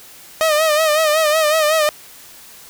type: tone with vibrato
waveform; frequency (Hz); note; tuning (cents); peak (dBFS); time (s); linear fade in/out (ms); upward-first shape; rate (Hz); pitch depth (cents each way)
sawtooth; 620; D#5; -6; -9; 0.41-1.89; 0; sine; 5.4; 70
effects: white hiss -41 dBFS RMS until 2.69 s